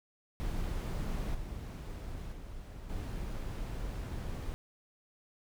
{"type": "noise with level steps", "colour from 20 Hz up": "brown", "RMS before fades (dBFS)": [-35, -41, -45, -38], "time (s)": [0.4, 4.54], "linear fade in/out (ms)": 0, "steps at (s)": [1.34, 2.32, 2.89], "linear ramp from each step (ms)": 10, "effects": []}